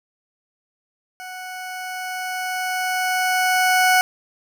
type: tone with level ramp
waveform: 20% pulse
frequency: 739 Hz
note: F#5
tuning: 2 cents flat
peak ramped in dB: -28 to -8 dBFS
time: 1.2-4.01 s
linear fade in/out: 0 ms
effects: none